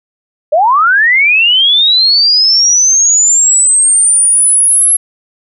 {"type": "linear sweep", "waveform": "sine", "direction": "up", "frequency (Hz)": [564, 11175], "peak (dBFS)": -5, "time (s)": [0.52, 4.97], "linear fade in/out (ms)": 10, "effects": []}